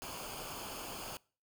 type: noise with comb filter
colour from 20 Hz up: pink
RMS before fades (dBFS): -44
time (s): 0.02-1.17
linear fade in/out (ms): 0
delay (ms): 0.52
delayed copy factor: -0.65
effects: noise-tail reverb RT60 0.4 s tail -24 dB re dry